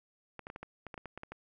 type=clicks; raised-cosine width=0.5 ms; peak=-28 dBFS; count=12; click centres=0.393 / 0.469 / 0.501 / 0.561 / 0.63 / 0.867 / 0.942 / 0.978 / 1.057 / 1.176 / 1.234 / 1.32 s; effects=none